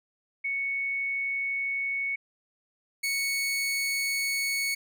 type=tone pair in turn; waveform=sine / sawtooth; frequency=2217 / 2217 Hz; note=C#7 / C#7; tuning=0 / 0 cents; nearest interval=unison; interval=0 cents; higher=neither; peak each=-27 / -23 dBFS; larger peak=second; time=0.44-2.16 / 3.03-4.75 s; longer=neither; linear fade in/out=10 ms; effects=none

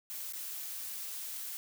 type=noise with dropouts; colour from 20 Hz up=blue; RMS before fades=-41 dBFS; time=0.1-1.57 s; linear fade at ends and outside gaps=0 ms; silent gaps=0.324-0.334 s; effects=none

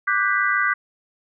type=chord; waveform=sine; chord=G major seventh; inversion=second; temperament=equal with one note detuned; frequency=1174.7 / 1480 / 1586.2 / 1975.5 Hz; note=D6 / F#6 / G6 / B6; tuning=0 / 0 / +20 / 0 cents; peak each=-23 dBFS; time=0.07-0.74 s; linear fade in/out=10 ms; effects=none

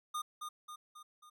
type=tone with echo; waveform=square; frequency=1220 Hz; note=D#6; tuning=34 cents flat; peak=-36 dBFS; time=0.14-0.22 s; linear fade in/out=10 ms; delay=270 ms; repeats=4; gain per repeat=-5 dB; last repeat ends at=1.3 s; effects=none

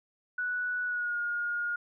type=tone with pitch glide; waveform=sine; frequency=1476 to 1427.4 Hz; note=F#6 to F6; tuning=-5 to +37 cents; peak=-29 dBFS; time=0.38-1.76 s; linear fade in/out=5 ms; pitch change=-58 cents; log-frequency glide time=0.85-1.18 s; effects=none

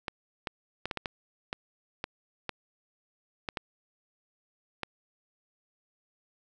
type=clicks; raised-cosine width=0.3 ms; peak=-16 dBFS; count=12; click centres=0.082 / 0.472 / 0.856 / 0.912 / 0.973 / 1.058 / 1.529 / 2.041 / 2.493 / 3.488 / 3.572 / 4.833 s; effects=none

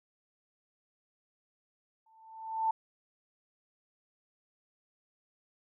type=tone with exponential growth; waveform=sine; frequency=889 Hz; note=A5; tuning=18 cents sharp; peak=-24 dBFS; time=2.06-2.71 s; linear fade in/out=5 ms; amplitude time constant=140 ms; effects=none

